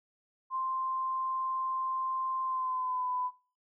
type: tone with pitch glide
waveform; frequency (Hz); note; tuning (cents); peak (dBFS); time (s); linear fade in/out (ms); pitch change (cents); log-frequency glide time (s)
sine; 1046.5 to 1001; C6 to B5; 0 to +23; -30; 0.5-3.31; 50; -77; 2.44-3.09
effects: noise-tail reverb RT60 0.4 s tail -22 dB re dry